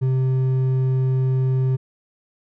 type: tone with hard clipping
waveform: sine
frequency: 130.4 Hz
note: C3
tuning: 5 cents flat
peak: -18 dBFS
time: 0.01-1.77 s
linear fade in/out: 20 ms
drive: 5 dB
effects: none